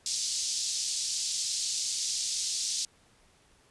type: band-pass noise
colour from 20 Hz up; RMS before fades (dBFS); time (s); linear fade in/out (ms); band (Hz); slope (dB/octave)
pink; -32; 0.06-2.85; 2; 4500 to 7700; 24
effects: pink hiss -63 dBFS RMS until 3.7 s + resampled to 24000 Hz